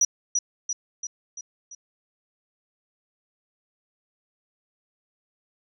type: tone with echo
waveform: sine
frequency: 5840 Hz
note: F#8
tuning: 24 cents flat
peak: -14 dBFS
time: 0.01-0.05 s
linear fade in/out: 5 ms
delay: 340 ms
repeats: 5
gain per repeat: -5 dB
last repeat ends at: 1.75 s
effects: tanh soft clip ceiling -14 dBFS